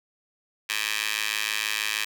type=tone with high-pass filter; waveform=15% pulse; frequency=106.4 Hz; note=G#2; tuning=42 cents sharp; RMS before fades=-28 dBFS; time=0.69-2.05 s; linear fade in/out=10 ms; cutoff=2300 Hz; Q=1.7; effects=none